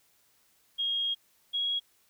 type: tone pair in turn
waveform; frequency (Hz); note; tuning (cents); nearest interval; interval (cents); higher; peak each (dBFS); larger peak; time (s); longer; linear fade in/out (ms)
sine; 3262 / 3311; G#7 / G#7; -32 / -6; unison; 26; second; -27; neither; 0.78-1.15 / 1.53-1.8; first; 20
effects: white hiss -67 dBFS RMS until 2.09 s